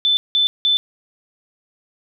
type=tone bursts; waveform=sine; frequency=3520 Hz; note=A7; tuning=in tune; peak=-13 dBFS; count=3; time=0.05-0.77 s; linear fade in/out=0 ms; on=120 ms; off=180 ms; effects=none